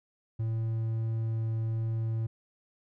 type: tone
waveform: triangle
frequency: 112.4 Hz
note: A2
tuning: 37 cents sharp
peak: -26 dBFS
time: 0.39-2.27 s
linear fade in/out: 10 ms
effects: none